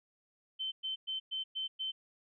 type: tone bursts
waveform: sine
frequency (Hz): 3083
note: G7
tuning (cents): -29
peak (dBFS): -34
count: 6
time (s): 0.59-1.92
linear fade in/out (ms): 20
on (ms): 130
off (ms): 110
effects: none